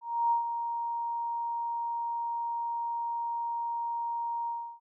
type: tone with ADSR envelope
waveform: sine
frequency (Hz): 936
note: A#5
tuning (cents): +7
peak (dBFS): -22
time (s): 0.01-4.8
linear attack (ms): 300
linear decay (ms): 120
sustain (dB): -8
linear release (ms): 320
effects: none